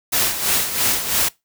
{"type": "noise with tremolo", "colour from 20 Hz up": "white", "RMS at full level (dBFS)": -17, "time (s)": [0.12, 1.29], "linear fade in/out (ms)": 10, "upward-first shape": "sine", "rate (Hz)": 3, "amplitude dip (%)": 65, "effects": ["noise-tail reverb RT60 0.2 s tail -22 dB re dry"]}